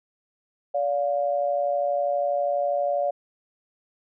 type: tone pair together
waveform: sine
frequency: 574.7 / 707 Hz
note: D5 / F5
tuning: -38 / +21 cents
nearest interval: major third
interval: 359 cents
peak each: -23 / -26 dBFS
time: 0.74-3.11 s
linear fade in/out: 10 ms
effects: none